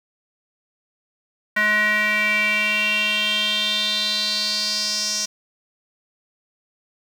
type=tone with band-pass filter sweep; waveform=square; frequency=211.4 Hz; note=G#3; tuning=31 cents sharp; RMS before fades=-21 dBFS; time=1.56-5.26 s; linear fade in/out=10 ms; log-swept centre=1800 to 5700 Hz; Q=5.6; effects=7-bit